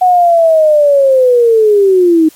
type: linear sweep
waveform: sine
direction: down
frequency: 740 to 309.5 Hz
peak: -4 dBFS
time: 0.01-2.29 s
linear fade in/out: 10 ms
effects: white hiss -41 dBFS RMS until 2.35 s + MP3 64 kbps